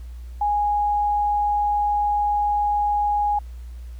sine tone, 827 Hz, G#5, 8 cents flat, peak -18 dBFS, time 0.41-3.39 s, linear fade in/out 5 ms, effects added 60 Hz sine -33 dBFS peak until 3.99 s + pink hiss -57 dBFS RMS until 3.99 s

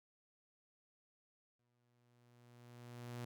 sawtooth tone with exponential growth, 120.7 Hz, B2, 39 cents flat, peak -39 dBFS, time 1.59-3.25 s, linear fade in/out 5 ms, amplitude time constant 360 ms, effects none

